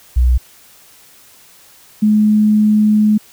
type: tone pair in turn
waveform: sine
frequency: 61.74 / 212.4 Hz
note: B1 / G#3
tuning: 0 / +39 cents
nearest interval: octave + major sixth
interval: 2139 cents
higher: second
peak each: -8 dBFS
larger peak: neither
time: 0.16-0.38 / 2.02-3.18 s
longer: second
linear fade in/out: 10 ms
effects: white hiss -45 dBFS RMS until 3.32 s